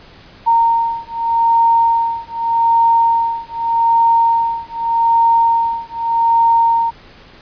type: beating tone pair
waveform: sine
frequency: 922 / 922.83 Hz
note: A#5 / A#5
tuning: -19 / -18 cents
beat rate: 0.83 Hz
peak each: -14 dBFS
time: 0.46-6.91 s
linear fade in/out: 20 ms
effects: pink hiss -42 dBFS RMS until 7.41 s + resampled to 11025 Hz